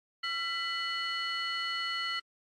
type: tone cluster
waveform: sine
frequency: 1356 / 1992 / 2972 / 4321 Hz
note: E6 / B6 / F#7 / C#8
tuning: +49 / +14 / +7 / -45 cents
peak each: -36 / -35 / -36 / -37 dBFS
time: 0.23-2.2 s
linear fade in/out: 10 ms
effects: tanh soft clip ceiling -25 dBFS + AAC 64 kbps